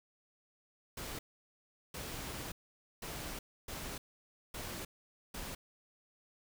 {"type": "noise bursts at uneven times", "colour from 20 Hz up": "pink", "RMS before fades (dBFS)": -43, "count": 6, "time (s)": [[0.97, 1.19], [1.94, 2.52], [3.02, 3.39], [3.68, 3.98], [4.54, 4.85], [5.34, 5.55]], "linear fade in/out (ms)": 5, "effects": []}